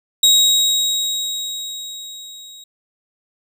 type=tone with level ramp; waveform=30% pulse; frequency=3799 Hz; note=A#7; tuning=32 cents sharp; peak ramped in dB=-6 to -35 dBFS; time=0.23-2.64 s; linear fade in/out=5 ms; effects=none